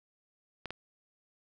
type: clicks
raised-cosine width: 0.3 ms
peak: -22 dBFS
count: 2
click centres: 0.657 / 0.706 s
effects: none